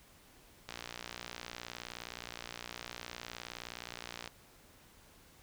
click train, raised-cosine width 0.2 ms, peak -24 dBFS, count 214, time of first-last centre 0.69-4.276 s, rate 59.4 Hz, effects pink hiss -61 dBFS RMS until 5.42 s

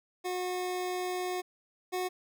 25% pulse tone pair in turn, 363.5 / 366 Hz, F#4 / F#4, -31 / -19 cents, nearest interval unison, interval 12 cents, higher second, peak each -28 / -27 dBFS, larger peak second, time 0.24-1.42 / 1.92-2.09 s, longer first, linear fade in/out 20 ms, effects none

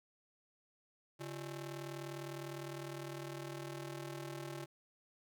sawtooth ring-modulated tone, 241.8 Hz, B3, 36 cents flat, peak -36 dBFS, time 1.19-4.66 s, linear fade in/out 20 ms, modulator 101 Hz, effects none

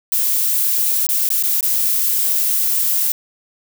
violet noise with dropouts, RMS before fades -17 dBFS, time 0.12-3.12 s, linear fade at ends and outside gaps 1 ms, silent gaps 1.067-1.089 / 1.29-1.303 / 1.427-1.436 / 1.608-1.628 s, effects none

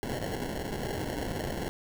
white noise with sample-and-hold, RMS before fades -34 dBFS, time 0.03-1.69 s, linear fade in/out 0 ms, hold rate 1225 Hz, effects none

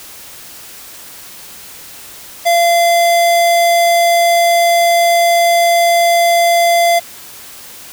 square tone, 686 Hz, F5, 31 cents flat, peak -9 dBFS, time 2.45-7 s, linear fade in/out 20 ms, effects white hiss -34 dBFS RMS until 7.92 s

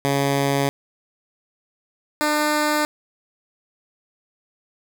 10% pulse tone pair in turn, 139.5 / 300.6 Hz, C#3 / D4, +11 / +40 cents, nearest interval octave + minor second, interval 1329 cents, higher second, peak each -10 dBFS, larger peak neither, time 0.05-0.69 / 2.21-2.85 s, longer neither, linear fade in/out 0 ms, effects none

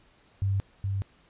sine tone pair in turn, 98 / 98 Hz, G2 / G2, 0 / 0 cents, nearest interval unison, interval 0 cents, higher neither, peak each -23 / -26 dBFS, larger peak first, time 0.42-0.6 / 0.84-1.02 s, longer neither, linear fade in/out 0 ms, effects pink hiss -61 dBFS RMS until 1.29 s + resampled to 8000 Hz

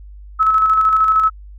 sine tone with tremolo, 1296 Hz, E6, 30 cents flat, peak -9 dBFS, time 0.39-1.3 s, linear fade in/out 20 ms, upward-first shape square, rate 13 Hz, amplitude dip 35%, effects added 50 Hz sine -34 dBFS peak until 1.58 s

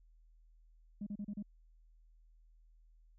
sine tone bursts, 205 Hz, G#3, 22 cents flat, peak -37 dBFS, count 5, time 1.01-1.426 s, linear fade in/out 5 ms, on 56 ms, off 34 ms, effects tanh soft clip ceiling -35 dBFS + added 40 Hz sine -61 dBFS peak until 3.18 s

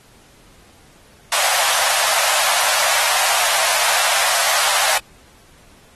pink high-pass noise, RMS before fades -18 dBFS, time 1.32-4.98 s, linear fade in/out 2 ms, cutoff 610 Hz, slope 48 dB/octave, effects pink hiss -50 dBFS RMS until 5.95 s + AAC 32 kbps

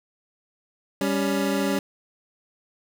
25% pulse tone pair together, 197.71 / 280 Hz, G3 / C#4, +15 / +18 cents, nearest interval tritone, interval 603 cents, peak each -21 dBFS, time 1.01-1.79 s, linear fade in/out 2 ms, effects none

